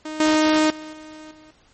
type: tone with level steps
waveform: sawtooth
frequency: 309.9 Hz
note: D#4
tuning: 7 cents flat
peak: -25 / -11 / -30 / -34 / -42 dBFS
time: 0.05-1.51 s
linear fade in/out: 5 ms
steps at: 0.2 / 0.7 / 0.93 / 1.31 s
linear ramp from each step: 2 ms
effects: pink hiss -57 dBFS RMS until 1.73 s + MP3 32 kbps